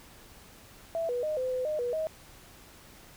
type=tone with pitch steps; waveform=sine; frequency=662 / 488.5 / 615 / 512 / 508 / 612 / 485.5 / 632 Hz; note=E5 / B4 / D#5 / C5 / B4 / D#5 / B4 / D#5; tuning=+7 / -19 / -20 / -38 / +49 / -29 / -30 / +27 cents; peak=-28 dBFS; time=0.95-2.07 s; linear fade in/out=0 ms; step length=140 ms; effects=pink hiss -53 dBFS RMS until 3.16 s